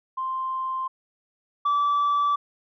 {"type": "tone pair in turn", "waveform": "sine", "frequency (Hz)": [1046.5, 1156.8], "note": ["C6", "D6"], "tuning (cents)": [0, -27], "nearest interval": "major second", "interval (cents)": 173, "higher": "second", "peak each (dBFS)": [-25, -17], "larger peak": "second", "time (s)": [[0.17, 0.88], [1.65, 2.36]], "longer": "neither", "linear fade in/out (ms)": 10, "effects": ["tanh soft clip ceiling -18 dBFS"]}